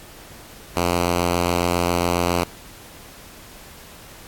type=tone; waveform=5% pulse; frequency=87.31 Hz; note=F2; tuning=in tune; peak=-7 dBFS; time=0.76-2.44 s; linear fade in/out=5 ms; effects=pink hiss -43 dBFS RMS until 4.27 s + AAC 64 kbps